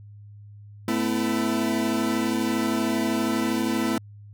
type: chord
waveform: 40% pulse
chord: A suspended second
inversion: none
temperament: equal with one note detuned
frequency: 220 / 252.6 / 329.6 Hz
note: A3 / B3 / E4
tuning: 0 / +39 / 0 cents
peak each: -26 dBFS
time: 0.88-3.98 s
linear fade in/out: 2 ms
effects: added 103 Hz sine -42 dBFS peak until 4.33 s